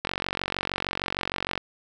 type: click train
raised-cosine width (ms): 0.3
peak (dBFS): -10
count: 72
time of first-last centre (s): 0.05-1.577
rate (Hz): 46.5
effects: none